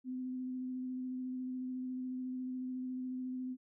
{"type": "tone with vibrato", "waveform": "sine", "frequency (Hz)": 255.2, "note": "C4", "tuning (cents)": -43, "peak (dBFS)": -37, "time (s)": [0.04, 3.57], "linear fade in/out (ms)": 50, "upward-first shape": "square", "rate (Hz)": 14, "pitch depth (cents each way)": 10, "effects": []}